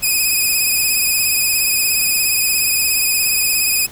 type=tone with vibrato; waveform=5% pulse; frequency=2500 Hz; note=D#7; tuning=8 cents sharp; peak=-5 dBFS; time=0.02-3.87 s; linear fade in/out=20 ms; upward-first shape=triangle; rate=17 Hz; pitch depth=59 cents each way; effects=pink hiss -38 dBFS RMS until 3.91 s